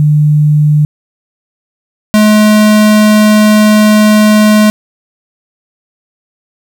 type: tone pair in turn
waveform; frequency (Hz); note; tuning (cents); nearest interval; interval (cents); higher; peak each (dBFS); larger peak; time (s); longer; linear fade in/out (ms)
sine / square; 150 / 212.7; D3 / G#3; +37 / +42; tritone; 605; second; -4; neither; 0-0.85 / 2.14-4.7; second; 0
effects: 7-bit